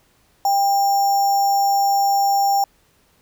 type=tone with sample-and-hold; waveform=sine; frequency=795 Hz; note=G5; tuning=24 cents sharp; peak=-14 dBFS; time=0.45-2.64 s; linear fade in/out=2 ms; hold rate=6300 Hz; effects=pink hiss -59 dBFS RMS until 3.21 s